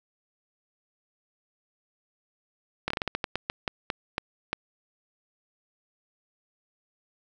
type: slowing click train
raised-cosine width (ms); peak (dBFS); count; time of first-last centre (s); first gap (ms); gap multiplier
0.3; -11; 14; 2.88-4.53; 24; 1.25
effects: none